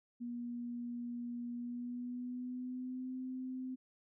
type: tone with pitch glide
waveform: sine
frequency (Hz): 240 to 257.2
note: B3 to C4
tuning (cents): -49 to -30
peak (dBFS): -39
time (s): 0.2-3.76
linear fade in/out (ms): 20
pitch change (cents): +119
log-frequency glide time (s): 1.54-3.15
effects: none